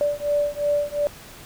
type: beating tone pair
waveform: sine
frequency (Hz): 582 / 584.8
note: D5 / D5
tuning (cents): -16 / -7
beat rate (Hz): 2.8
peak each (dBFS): -23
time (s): 0.01-1.07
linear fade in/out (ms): 0
effects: pink hiss -43 dBFS RMS until 1.45 s